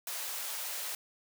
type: high-pass noise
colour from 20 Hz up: white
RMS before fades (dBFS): -38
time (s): 0.07-0.95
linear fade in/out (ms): 2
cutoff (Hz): 510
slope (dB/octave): 24
effects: none